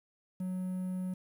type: tone with quantisation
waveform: triangle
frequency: 184.3 Hz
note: F#3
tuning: 7 cents flat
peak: -31 dBFS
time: 0.4-1.14 s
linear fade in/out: 5 ms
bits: 10
effects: none